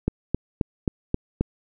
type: click train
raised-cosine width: 3 ms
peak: -8 dBFS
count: 6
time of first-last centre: 0.08-1.41 s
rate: 3.76 Hz
effects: none